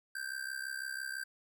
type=tone with amplitude modulation; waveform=square; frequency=1568 Hz; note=G6; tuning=in tune; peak=-35 dBFS; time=0.15-1.24 s; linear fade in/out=5 ms; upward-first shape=sine; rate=66 Hz; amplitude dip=80%; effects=none